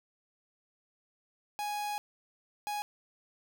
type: tone bursts at uneven times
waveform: 45% pulse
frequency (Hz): 830.6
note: G#5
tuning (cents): 0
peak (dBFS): -33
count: 2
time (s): 1.59-1.98 / 2.67-2.82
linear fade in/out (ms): 0
effects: none